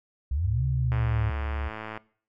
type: linear two-way sweep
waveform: sine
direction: up then down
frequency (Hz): 61 to 134.4 to 105.7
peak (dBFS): -24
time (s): 0.31-1.3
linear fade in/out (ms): 5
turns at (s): 0.64
type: tone with pitch glide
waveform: sine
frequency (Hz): 71.8 to 71.22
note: D2 to C#2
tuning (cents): -39 to +47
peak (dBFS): -28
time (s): 0.44-1.69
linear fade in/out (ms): 10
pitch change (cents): -14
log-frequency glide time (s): 0.71-1.22
type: click train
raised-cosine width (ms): 0.5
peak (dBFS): -21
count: 116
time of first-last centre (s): 0.92-1.975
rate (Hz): 109
effects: noise-tail reverb RT60 0.5 s tail -21 dB re dry